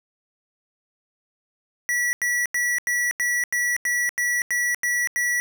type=tone bursts; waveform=square; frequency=1944 Hz; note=B6; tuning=28 cents flat; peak=-21 dBFS; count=11; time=1.89-5.4 s; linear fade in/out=0 ms; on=240 ms; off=87 ms; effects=none